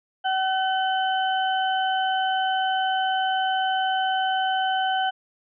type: harmonic tone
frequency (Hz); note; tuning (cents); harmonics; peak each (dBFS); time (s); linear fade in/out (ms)
759; F#5; +44; 1 / 2 / 4; -22 / -28 / -30; 0.24-5.11; 20
effects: none